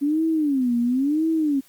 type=tone with vibrato; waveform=sine; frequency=277.2 Hz; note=C#4; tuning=in tune; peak=-18 dBFS; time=0.01-1.61 s; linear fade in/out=20 ms; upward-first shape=sine; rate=0.97 Hz; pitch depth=270 cents each way; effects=white hiss -55 dBFS RMS until 1.68 s + Opus 32 kbps